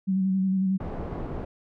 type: tone with vibrato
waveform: sine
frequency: 190 Hz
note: F#3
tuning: 46 cents sharp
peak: -21 dBFS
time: 0.07-0.78 s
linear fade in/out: 20 ms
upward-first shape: square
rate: 11 Hz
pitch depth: 23 cents each way
type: low-pass noise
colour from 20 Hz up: pink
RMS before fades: -33 dBFS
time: 0.8-1.45 s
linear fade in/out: 5 ms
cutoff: 740 Hz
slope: 12 dB/octave
effects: none